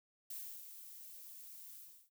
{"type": "noise with ADSR envelope", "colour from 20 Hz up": "violet", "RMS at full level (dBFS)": -45, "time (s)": [0.3, 2.1], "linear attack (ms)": 5, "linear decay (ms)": 340, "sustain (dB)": -8, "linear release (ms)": 340, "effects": []}